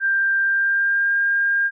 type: tone with pitch glide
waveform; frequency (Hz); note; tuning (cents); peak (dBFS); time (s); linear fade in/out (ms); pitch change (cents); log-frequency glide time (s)
sine; 1584 to 1608; G6 to G6; +18 to +44; -16; 0-1.71; 50; +26; 0.43-1.15
effects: none